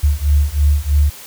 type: beating tone pair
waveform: sine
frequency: 71.3 / 74.4 Hz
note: C#2 / D2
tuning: +49 / +23 cents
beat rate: 3.1 Hz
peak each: -14 dBFS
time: 0.03-1.1 s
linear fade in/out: 10 ms
effects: white hiss -36 dBFS RMS until 1.26 s